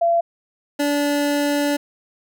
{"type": "tone pair in turn", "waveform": ["sine", "25% pulse"], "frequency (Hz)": [680, 289.1], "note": ["F5", "D4"], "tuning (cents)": [-46, -27], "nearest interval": "octave + minor third", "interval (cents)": 1481, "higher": "first", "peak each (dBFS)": -14, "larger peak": "neither", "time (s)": [[0.01, 0.21], [0.79, 1.77]], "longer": "second", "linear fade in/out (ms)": 10, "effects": []}